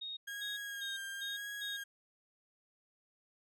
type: tone bursts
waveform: sine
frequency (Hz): 3729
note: A#7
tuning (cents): 0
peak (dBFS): -40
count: 5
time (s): 0.01-1.77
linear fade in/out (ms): 10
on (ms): 160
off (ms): 240
type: tone with vibrato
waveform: 35% pulse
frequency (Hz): 1624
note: G#6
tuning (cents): -39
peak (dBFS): -39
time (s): 0.27-1.84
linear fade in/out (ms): 10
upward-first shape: sine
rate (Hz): 0.98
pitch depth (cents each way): 34
effects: none